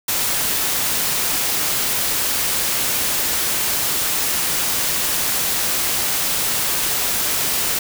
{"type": "noise", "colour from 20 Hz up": "white", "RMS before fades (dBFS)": -20, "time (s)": [0.08, 7.79], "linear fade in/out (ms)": 5, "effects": []}